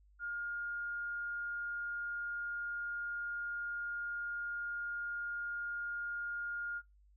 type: tone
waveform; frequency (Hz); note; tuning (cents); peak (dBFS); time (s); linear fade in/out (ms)
sine; 1417; F6; +25; -37; 0.19-6.82; 50
effects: noise-tail reverb RT60 0.2 s tail -24 dB re dry + added 50 Hz sine -62 dBFS peak until 7.16 s